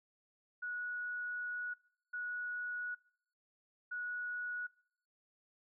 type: tone bursts at uneven times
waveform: sine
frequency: 1463 Hz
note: F#6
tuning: 20 cents flat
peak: -38 dBFS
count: 3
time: 0.62-1.74 / 2.13-2.95 / 3.91-4.67 s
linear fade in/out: 10 ms
effects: noise-tail reverb RT60 0.6 s tail -23 dB re dry